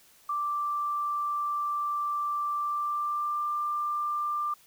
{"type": "tone with pitch glide", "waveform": "sine", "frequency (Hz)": [1174.7, 1188.3], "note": ["D6", "D6"], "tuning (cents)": [0, 20], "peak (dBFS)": -27, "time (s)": [0.29, 4.54], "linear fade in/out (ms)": 5, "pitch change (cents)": 20, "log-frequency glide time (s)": [2.55, 3.48], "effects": ["white hiss -59 dBFS RMS until 4.66 s"]}